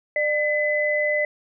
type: tone pair together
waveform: sine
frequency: 598.8 / 2014 Hz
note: D5 / B6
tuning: +33 / +33 cents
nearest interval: octave + major sixth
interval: 2100 cents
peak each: -22 / -22 dBFS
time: 0.16-1.25 s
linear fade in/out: 2 ms
effects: none